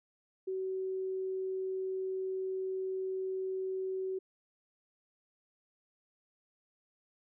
sine tone, 378 Hz, F#4, 37 cents sharp, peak -33 dBFS, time 0.47-4.19 s, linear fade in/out 10 ms, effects none

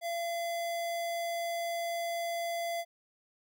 square tone, 681 Hz, F5, 44 cents flat, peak -33 dBFS, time 0.01-2.85 s, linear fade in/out 50 ms, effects none

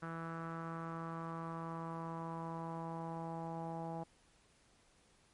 sawtooth tone with low-pass filter sweep, 164.81 Hz, E3, in tune, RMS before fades -43 dBFS, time 0.02-4.04 s, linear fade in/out 10 ms, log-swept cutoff 1400 to 800 Hz, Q 4.5, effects pink hiss -69 dBFS RMS until 5.33 s + MP3 48 kbps

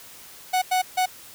45% pulse tone bursts at uneven times, 740 Hz, F#5, in tune, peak -19 dBFS, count 3, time 0.53-0.62 / 0.71-0.82 / 0.97-1.06 s, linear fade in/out 10 ms, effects white hiss -45 dBFS RMS until 1.34 s

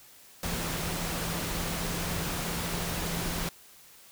sine tone in noise, 169.7 Hz, F3, 49 cents flat, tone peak -37 dBFS, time 0.43-3.49 s, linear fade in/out 2 ms, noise pink, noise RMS -33 dBFS, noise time 0.43-3.49 s, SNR -7 dB, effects white hiss -54 dBFS RMS until 4.11 s

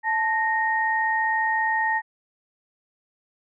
sine tone pair together, 878 / 1857.1 Hz, A5 / A#6, -4 / -7 cents, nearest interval octave + minor second, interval 1297 cents, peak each -23 dBFS, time 0.03-2.02 s, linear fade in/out 50 ms, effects none

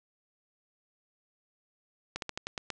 slowing click train, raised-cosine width 0.2 ms, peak -17 dBFS, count 7, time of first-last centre 2.16-2.703 s, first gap 62 ms, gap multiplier 1.15, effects resampled to 22050 Hz + 8-bit

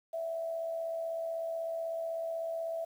sine tone with amplitude modulation, 659.3 Hz, E5, in tune, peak -31 dBFS, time 0.13-2.85 s, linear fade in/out 10 ms, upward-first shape sine, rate 76.1 Hz, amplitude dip 45%, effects 10-bit

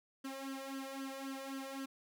sawtooth tone with flanger, 270 Hz, C#4, 45 cents flat, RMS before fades -44 dBFS, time 0.24-1.86 s, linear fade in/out 10 ms, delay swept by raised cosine 0.63 to 1.73 ms, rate 3.8 Hz, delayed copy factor +0.85, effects none

